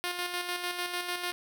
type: tone with tremolo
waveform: 5% pulse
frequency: 354.6 Hz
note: F4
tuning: 26 cents sharp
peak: -19 dBFS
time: 0.04-1.32 s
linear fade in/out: 0 ms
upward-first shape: square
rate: 6.7 Hz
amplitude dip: 45%
effects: none